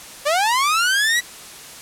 sawtooth linear sweep, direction up, 557 to 1975.5 Hz, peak -12 dBFS, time 0.25-1.21 s, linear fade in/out 20 ms, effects white hiss -38 dBFS RMS until 1.81 s + low-pass 11000 Hz 12 dB/octave

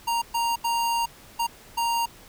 square tone bursts at uneven times, 932.3 Hz, A#5, in tune, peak -23 dBFS, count 5, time 0.07-0.22 / 0.34-0.56 / 0.64-1.06 / 1.39-1.47 / 1.77-2.06 s, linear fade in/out 10 ms, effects pink hiss -49 dBFS RMS until 2.28 s

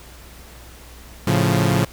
sawtooth chord, A augmented, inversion none, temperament equal, 110 / 138.59 / 174.61 Hz, A2 / C#3 / E#3, 0 / 0 / 0 cents, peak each -16 dBFS, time 1.27-1.85 s, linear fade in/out 5 ms, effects added 60 Hz sine -42 dBFS peak until 1.92 s + pink hiss -44 dBFS RMS until 1.92 s

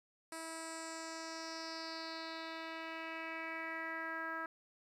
10% pulse tone with low-pass filter sweep, 325 Hz, E4, 24 cents flat, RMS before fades -44 dBFS, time 0.32-4.46 s, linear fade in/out 2 ms, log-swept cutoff 9700 to 1500 Hz, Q 3.9, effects 12-bit

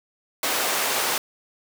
pink high-pass noise, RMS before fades -24 dBFS, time 0.43-1.18 s, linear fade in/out 2 ms, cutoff 510 Hz, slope 12 dB/octave, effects none

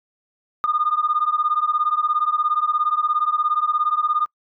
sine beating tone pair, 1211 / 1228 Hz, D#6 / D#6, -47 / -23 cents, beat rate 17 Hz, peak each -20 dBFS, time 0.64-4.26 s, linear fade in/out 0 ms, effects noise-tail reverb RT60 0.1 s tail -25 dB re dry + tanh soft clip ceiling -10 dBFS

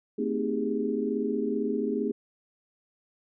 sine tone cluster, 223.5 / 258.9 / 309.5 / 388.3 / 410.6 Hz, A3 / C4 / D#4 / G4 / G#4, +27 / -18 / -9 / -16 / -20 cents, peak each -31 / -32 / -34 / -37 / -30 dBFS, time 0.18-2.12 s, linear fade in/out 10 ms, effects none

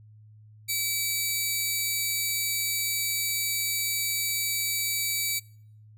10% pulse tone pair together, 2294 / 3858 Hz, D7 / B7, -41 / -41 cents, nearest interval major sixth, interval 900 cents, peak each -18 / -25 dBFS, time 0.68-5.4 s, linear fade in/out 20 ms, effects noise-tail reverb RT60 0.6 s tail -23 dB re dry + added 107 Hz sine -49 dBFS peak until 5.97 s

